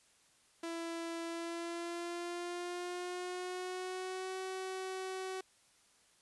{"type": "tone with pitch glide", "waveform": "sawtooth", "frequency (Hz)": [333.7, 376.7], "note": ["E4", "F#4"], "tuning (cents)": [21, 31], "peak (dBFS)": -35, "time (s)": [0.63, 5.41], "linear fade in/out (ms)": 5, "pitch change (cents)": 210, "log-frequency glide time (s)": [1.24, 4.38], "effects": ["white hiss -68 dBFS RMS until 6.21 s", "resampled to 24000 Hz"]}